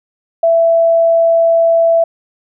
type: tone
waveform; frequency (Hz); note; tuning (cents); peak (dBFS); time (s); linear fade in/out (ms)
sine; 665; E5; +15; -7; 0.43-2.04; 5
effects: none